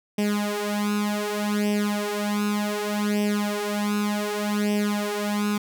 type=tone with flanger; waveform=sawtooth; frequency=207.4 Hz; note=G#3; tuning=2 cents flat; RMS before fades=-25 dBFS; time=0.18-5.58 s; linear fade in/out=5 ms; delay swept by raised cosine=0.36 to 4.06 ms; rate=0.66 Hz; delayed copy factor=+0.85; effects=none